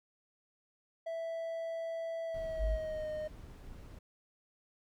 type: tone with pitch glide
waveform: triangle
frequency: 659.3 to 615.1 Hz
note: E5 to D#5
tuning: 0 to -20 cents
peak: -34 dBFS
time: 1.06-3.28 s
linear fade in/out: 10 ms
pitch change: -120 cents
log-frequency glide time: 2.25-3.1 s
type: noise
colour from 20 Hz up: brown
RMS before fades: -49 dBFS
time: 2.34-3.99 s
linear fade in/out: 5 ms
type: tone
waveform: sine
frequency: 51.91 Hz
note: G#1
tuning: in tune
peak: -29 dBFS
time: 2.58-2.79 s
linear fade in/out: 50 ms
effects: none